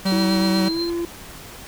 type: tone with vibrato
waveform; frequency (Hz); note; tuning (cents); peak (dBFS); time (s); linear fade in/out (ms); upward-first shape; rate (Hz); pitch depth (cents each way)
45% pulse; 190.4; F#3; +50; -18; 0.05-0.69; 10; triangle; 8.2; 21
type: tone with tremolo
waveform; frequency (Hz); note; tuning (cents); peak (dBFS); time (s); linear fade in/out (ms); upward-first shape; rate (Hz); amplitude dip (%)
sine; 4141; C8; -19; -24; 0.06-0.9; 10; sine; 8.3; 60
type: tone with pitch glide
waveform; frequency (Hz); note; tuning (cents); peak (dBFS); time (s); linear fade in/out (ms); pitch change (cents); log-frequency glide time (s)
triangle; 326 to 341.4; E4 to F4; -19 to -39; -20; 0.12-1.05; 0; +80; 0.71-0.82
effects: pink hiss -39 dBFS RMS until 1.67 s